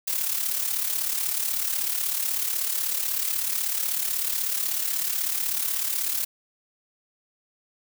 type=noise with amplitude modulation; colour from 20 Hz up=blue; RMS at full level=-24 dBFS; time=0.07-6.25 s; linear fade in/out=10 ms; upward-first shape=sine; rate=36.2 Hz; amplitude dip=60%; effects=none